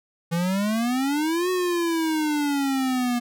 square exponential two-way sweep, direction up then down, 164.81 to 370 to 238.9 Hz, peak -22 dBFS, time 0.31-3.2 s, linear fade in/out 20 ms, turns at 1.5 s, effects none

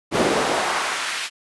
brown noise with high-pass filter sweep, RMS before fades -22 dBFS, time 0.11-1.3 s, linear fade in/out 50 ms, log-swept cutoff 290 to 2500 Hz, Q 1.1, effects resampled to 24000 Hz

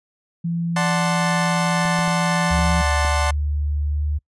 sine tone, 169.1 Hz, E3, 44 cents sharp, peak -20 dBFS, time 0.44-2.82 s, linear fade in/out 10 ms
25% pulse chord, D dominant seventh, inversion none, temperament equal, 587.3 / 740 / 880 / 1046.5 Hz, D5 / F#5 / A5 / C6, 0 / 0 / 0 / 0 cents, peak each -22 dBFS, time 0.76-3.31 s, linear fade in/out 5 ms
clicks, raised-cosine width 3 ms, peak -23 dBFS, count 5, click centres 1.853 / 1.99 / 2.079 / 2.589 / 3.049 s
sine tone with pitch glide, 73.42 to 74.32 Hz, D2 to D2, 0 to +21 cents, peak -19 dBFS, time 2.5-4.19 s, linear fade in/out 20 ms, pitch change +21 cents, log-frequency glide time 3.9-4.01 s
effects noise-tail reverb RT60 0.1 s tail -26 dB re dry + resampled to 24000 Hz

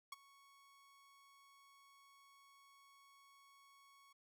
sawtooth tone with ADSR envelope, 1108.7 Hz, C#6, in tune, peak -40 dBFS, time 0.12-4.13 s, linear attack 5 ms, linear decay 21 ms, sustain -21 dB, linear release 8 ms, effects none

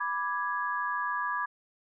sine chord, G# diminished, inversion first, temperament equal, 987.8 / 1174.7 / 1661.2 Hz, B5 / D6 / G#6, 0 / 0 / 0 cents, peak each -33 dBFS, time 0-1.46 s, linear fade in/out 10 ms, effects none

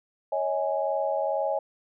sine chord, C# suspended second, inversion none, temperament equal with one note detuned, 554.4 / 636.4 / 830.6 Hz, C#5 / D#5 / G#5, 0 / +39 / 0 cents, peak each -28 / -28 / -30 dBFS, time 0.32-1.59 s, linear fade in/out 5 ms, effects none

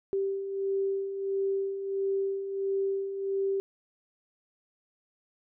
sine beating tone pair, 389.8 / 391.3 Hz, G4 / G4, -10 / -3 cents, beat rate 1.5 Hz, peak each -36 / -28 dBFS, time 0.13-3.6 s, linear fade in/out 0 ms, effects none

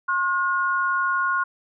sine tone pair together, 1075.8 / 1436 Hz, C6 / F6, +48 / +48 cents, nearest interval perfect fourth, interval 500 cents, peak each -23 / -22 dBFS, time 0.08-1.44 s, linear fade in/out 10 ms, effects none

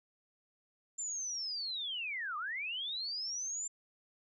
sine linear two-way sweep, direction down then up, 7300 to 1159 to 7300 Hz, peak -36 dBFS, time 0.98-3.68 s, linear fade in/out 10 ms, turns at 2.37 s, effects none

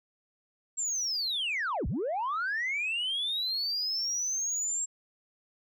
sine linear two-way sweep, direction down then up, 7550 to 41.2 to 7550 Hz, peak -27 dBFS, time 0.77-4.86 s, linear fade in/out 20 ms, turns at 1.87 s, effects tanh soft clip ceiling -26 dBFS

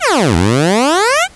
15% pulse exponential two-way sweep, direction down then up, 804 to 79.3 to 804 Hz, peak -3 dBFS, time 0-1.28 s, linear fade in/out 50 ms, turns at 0.36 s, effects pink hiss -42 dBFS RMS until 1.35 s + resampled to 24000 Hz

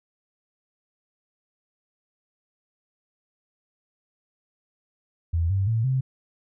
sine tone with pitch steps, 83.6 / 97.15 / 112.89 / 131.18 Hz, E2 / G2 / A2 / C3, +25 / -15 / +45 / +5 cents, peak -20 dBFS, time 5.33-6.01 s, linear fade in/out 10 ms, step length 170 ms, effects none

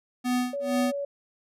square tone with tremolo, 248.7 Hz, B3, 12 cents sharp, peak -23 dBFS, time 0.24-0.92 s, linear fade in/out 20 ms, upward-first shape sine, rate 2.2 Hz, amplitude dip 100%
sine tone, 565 Hz, C#5, 33 cents sharp, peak -28 dBFS, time 0.53-1.05 s, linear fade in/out 5 ms
effects resampled to 32000 Hz

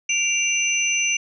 sine tone cluster, 2336 / 2777 / 6040 Hz, D7 / F7 / F#8, -10 / -10 / +35 cents, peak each -23 dBFS, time 0.09-1.17 s, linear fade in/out 5 ms, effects none

